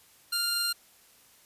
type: tone pair together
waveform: sawtooth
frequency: 1400 / 4176 Hz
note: F6 / C8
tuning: +4 / -4 cents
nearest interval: octave + perfect fifth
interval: 1892 cents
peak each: -29 / -25 dBFS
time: 0.32-0.73 s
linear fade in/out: 10 ms
effects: white hiss -59 dBFS RMS until 1.45 s + resampled to 32000 Hz